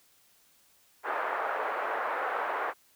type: band-pass noise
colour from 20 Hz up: white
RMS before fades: -32 dBFS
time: 1.03-2.74 s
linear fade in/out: 50 ms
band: 470 to 1500 Hz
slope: 24 dB/octave
effects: white hiss -64 dBFS RMS until 2.95 s

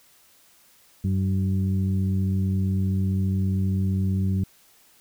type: harmonic tone with a mistuned harmonic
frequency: 95.2 Hz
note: F#2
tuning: 50 cents sharp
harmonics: 1 / 2 / 3 / 4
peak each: -22 / -25 / -41 / -42 dBFS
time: 1.04-4.44 s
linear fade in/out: 5 ms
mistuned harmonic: 3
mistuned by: +37 cents
effects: white hiss -57 dBFS RMS until 5 s

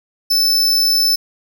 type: tone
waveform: 45% pulse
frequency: 5274 Hz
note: E8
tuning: in tune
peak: -12 dBFS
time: 0.3-1.16 s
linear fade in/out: 10 ms
effects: 9-bit

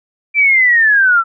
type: linear sweep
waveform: sine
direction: down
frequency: 2355 to 1318.5 Hz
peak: -7 dBFS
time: 0.34-1.24 s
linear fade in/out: 50 ms
effects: none

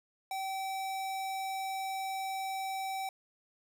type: tone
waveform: square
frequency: 770 Hz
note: G5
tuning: 31 cents flat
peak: -35 dBFS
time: 0.31-3.09 s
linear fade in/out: 2 ms
effects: none

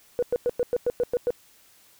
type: tone bursts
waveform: sine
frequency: 486.5 Hz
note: B4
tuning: 26 cents flat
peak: -19 dBFS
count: 9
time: 0.19-1.305 s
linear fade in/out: 0 ms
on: 35 ms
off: 100 ms
effects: tanh soft clip ceiling -15 dBFS + white hiss -57 dBFS RMS until 1.99 s

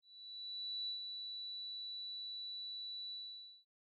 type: tone with ADSR envelope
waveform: sine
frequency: 3951 Hz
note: B7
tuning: in tune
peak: -38 dBFS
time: 0.02-3.65 s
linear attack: 860 ms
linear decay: 110 ms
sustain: -5 dB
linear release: 530 ms
effects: none

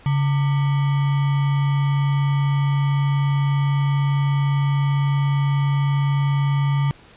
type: tone with sample-and-hold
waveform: sine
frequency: 140.5 Hz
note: C#3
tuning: 24 cents sharp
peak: -16 dBFS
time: 0.06-6.91 s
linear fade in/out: 0 ms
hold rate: 1050 Hz
effects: pink hiss -48 dBFS RMS until 7.16 s + resampled to 8000 Hz

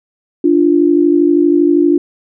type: tone pair together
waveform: sine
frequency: 293.7 / 346.3 Hz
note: D4 / F4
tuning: 0 / -15 cents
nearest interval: minor third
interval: 285 cents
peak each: -10 dBFS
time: 0.44-1.98 s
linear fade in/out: 5 ms
effects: none

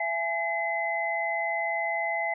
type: tone cluster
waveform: sine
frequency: 671 / 835 / 2040 Hz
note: E5 / G#5 / C7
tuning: +31 / +9 / -44 cents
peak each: -31 / -32 / -29 dBFS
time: 0-2.34 s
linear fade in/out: 5 ms
effects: none

